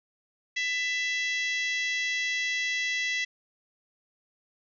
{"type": "harmonic tone", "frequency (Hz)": 665, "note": "E5", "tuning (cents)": 15, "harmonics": [3, 4, 5, 6, 7, 8, 9, 10], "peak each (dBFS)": [-28, -35, -36, -40, -45, -45, -42, -49], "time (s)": [0.56, 3.25], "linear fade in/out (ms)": 10, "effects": []}